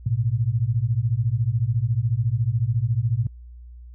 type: beating tone pair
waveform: sine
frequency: 109 / 123 Hz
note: A2 / B2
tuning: -16 / -7 cents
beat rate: 14 Hz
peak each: -22 dBFS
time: 0.06-3.27 s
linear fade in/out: 5 ms
effects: added 60 Hz sine -39 dBFS peak until 3.94 s